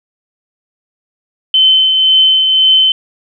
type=tone with tremolo; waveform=sine; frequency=3067 Hz; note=G7; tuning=38 cents flat; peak=-4 dBFS; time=1.54-2.92 s; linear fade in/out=2 ms; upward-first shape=triangle; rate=1.9 Hz; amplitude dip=40%; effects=none